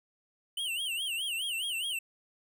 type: tone with vibrato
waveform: square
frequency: 2960 Hz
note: F#7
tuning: in tune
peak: -32 dBFS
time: 0.57-1.99 s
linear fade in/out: 5 ms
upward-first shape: sine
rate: 4.8 Hz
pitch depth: 180 cents each way
effects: none